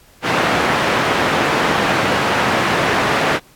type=band-pass noise; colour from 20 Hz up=white; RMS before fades=-17 dBFS; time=0.22-3.4 s; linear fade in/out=50 ms; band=110 to 1600 Hz; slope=12 dB/octave; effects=pink hiss -49 dBFS RMS until 3.55 s + AAC 64 kbps